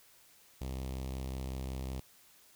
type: tone with notch filter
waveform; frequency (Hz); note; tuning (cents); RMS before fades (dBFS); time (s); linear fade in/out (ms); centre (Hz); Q
sawtooth; 65.41; C2; 0; -39; 0.61-2; 5; 1500; 1.1
effects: white hiss -62 dBFS RMS until 2.55 s